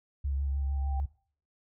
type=tone with vibrato; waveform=sine; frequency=69.3 Hz; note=C#2; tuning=in tune; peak=-28 dBFS; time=0.24-1.06 s; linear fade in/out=10 ms; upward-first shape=sine; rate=6.6 Hz; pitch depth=31 cents each way
type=tone with exponential growth; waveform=sine; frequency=784 Hz; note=G5; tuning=in tune; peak=-37 dBFS; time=0.31-1 s; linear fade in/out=0 ms; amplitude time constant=150 ms
effects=noise-tail reverb RT60 0.5 s tail -20 dB re dry